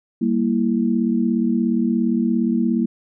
sine chord, E diminished, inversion first, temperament equal, 196 / 233.1 / 329.6 Hz, G3 / Bb3 / E4, 0 / 0 / 0 cents, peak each -22 / -18 / -24 dBFS, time 0.21-2.86 s, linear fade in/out 10 ms, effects none

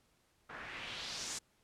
white noise with low-pass filter sweep, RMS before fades -44 dBFS, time 0.49-1.39 s, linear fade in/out 10 ms, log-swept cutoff 1400 to 7900 Hz, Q 2.2, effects pink hiss -73 dBFS RMS until 1.63 s + low-pass 12000 Hz 12 dB/octave

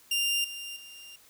sawtooth tone with level steps, 2794 Hz, F7, in tune, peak -22 / -34 / -42 dBFS, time 0.11-1.16 s, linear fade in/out 5 ms, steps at 0.44 / 0.76 s, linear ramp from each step 5 ms, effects white hiss -58 dBFS RMS until 1.29 s

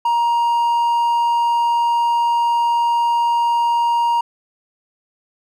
triangle tone, 941 Hz, A#5, 16 cents sharp, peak -12 dBFS, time 0.05-4.21 s, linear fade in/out 5 ms, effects none

